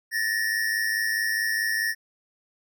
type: tone pair together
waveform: square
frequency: 1760 / 1864.7 Hz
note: A6 / A#6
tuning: 0 / 0 cents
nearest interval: minor second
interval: 100 cents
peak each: -27 dBFS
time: 0.11-1.95 s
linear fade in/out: 50 ms
effects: none